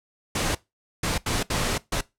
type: noise bursts at uneven times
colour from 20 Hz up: pink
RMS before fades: -25 dBFS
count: 5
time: 0.35-0.55 / 1.03-1.18 / 1.26-1.43 / 1.5-1.78 / 1.92-2.01 s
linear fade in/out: 5 ms
effects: noise-tail reverb RT60 0.2 s tail -20 dB re dry + low-pass 10000 Hz 12 dB/octave